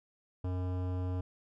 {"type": "tone with hard clipping", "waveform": "sine", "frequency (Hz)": 91.2, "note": "F#2", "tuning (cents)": -24, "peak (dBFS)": -34, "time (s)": [0.44, 1.21], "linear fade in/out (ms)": 5, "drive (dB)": 17, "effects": []}